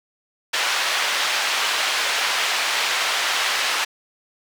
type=band-pass noise; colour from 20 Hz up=white; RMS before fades=-22 dBFS; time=0.53-3.85 s; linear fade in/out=10 ms; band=780 to 3600 Hz; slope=12 dB/octave; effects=none